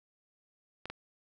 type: clicks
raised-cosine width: 0.3 ms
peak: -24 dBFS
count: 2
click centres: 0.856 / 0.9 s
effects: none